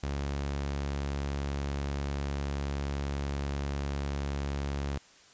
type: tone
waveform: sawtooth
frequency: 70.3 Hz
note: C#2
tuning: 25 cents sharp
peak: -27 dBFS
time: 0.03-4.98 s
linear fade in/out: 5 ms
effects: white hiss -57 dBFS RMS until 5.33 s + resampled to 16000 Hz